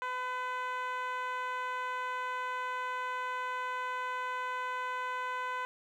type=tone with band-pass filter; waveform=10% pulse; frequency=504 Hz; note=B4; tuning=35 cents sharp; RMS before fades=-36 dBFS; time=0.02-5.65 s; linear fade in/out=0 ms; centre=1100 Hz; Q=2; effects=none